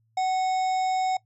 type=harmonic tone with a mistuned harmonic; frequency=750 Hz; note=F#5; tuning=23 cents sharp; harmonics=1 / 3 / 5 / 7 / 9 / 10; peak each=-22 / -38 / -43 / -42 / -50 / -49 dBFS; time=0.17-1.17 s; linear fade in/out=5 ms; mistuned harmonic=3; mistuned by=-43 cents; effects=noise-tail reverb RT60 0.1 s tail -20 dB re dry + added 112 Hz sine -65 dBFS peak until 1.25 s